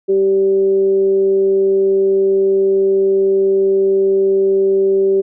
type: tone with frequency modulation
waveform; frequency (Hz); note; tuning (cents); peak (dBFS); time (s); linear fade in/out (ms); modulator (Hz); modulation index
sine; 388.3; G4; -16; -10; 0.08-5.22; 20; 193; 0.24
effects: none